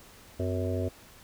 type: harmonic tone with a mistuned harmonic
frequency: 92.5 Hz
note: F#2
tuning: in tune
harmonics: 1 / 3 / 4 / 5 / 6 / 7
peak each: -30 / -35 / -36 / -37 / -38 / -38 dBFS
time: 0.39-0.89 s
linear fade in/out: 10 ms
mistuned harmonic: 3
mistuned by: -130 cents
effects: pink hiss -53 dBFS RMS until 1.23 s